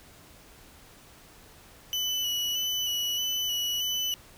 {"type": "tone with vibrato", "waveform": "35% pulse", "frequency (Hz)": 2968, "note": "F#7", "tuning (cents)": 5, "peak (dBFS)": -25, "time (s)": [1.93, 4.14], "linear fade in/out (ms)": 0, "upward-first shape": "square", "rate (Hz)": 1.6, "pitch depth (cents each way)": 18, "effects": ["pink hiss -53 dBFS RMS until 4.37 s"]}